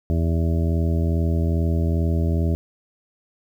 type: harmonic tone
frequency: 82.41 Hz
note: E2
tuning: in tune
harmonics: 1 / 2 / 3 / 4 / 5 / 7 / 8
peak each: -19 / -25 / -29 / -31 / -33 / -36 / -37 dBFS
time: 0.1-2.55 s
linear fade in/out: 0 ms
effects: 9-bit